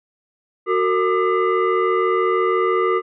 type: tone with frequency modulation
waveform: sine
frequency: 370 Hz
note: F#4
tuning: in tune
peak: -15 dBFS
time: 0.66-3.02 s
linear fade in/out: 50 ms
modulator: 826 Hz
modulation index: 1.3
effects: none